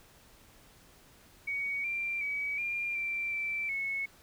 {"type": "tone with pitch steps", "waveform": "sine", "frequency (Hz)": [2245, 2366, 2275, 2397, 2351, 2334, 2197], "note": ["C#7", "D7", "C#7", "D7", "D7", "D7", "C#7"], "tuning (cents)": [21, 12, 44, 35, 1, -11, -16], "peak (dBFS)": -31, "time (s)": [1.47, 4.06], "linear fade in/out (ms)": 10, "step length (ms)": 370, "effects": ["pink hiss -59 dBFS RMS until 4.22 s"]}